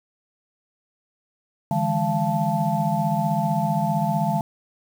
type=tone cluster; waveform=sine; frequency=149.5 / 165 / 206.1 / 688 / 876 Hz; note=D3 / E3 / G#3 / F5 / A5; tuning=+31 / +2 / -13 / -26 / -8 cents; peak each=-26 dBFS; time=1.71-4.41 s; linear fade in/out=2 ms; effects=7-bit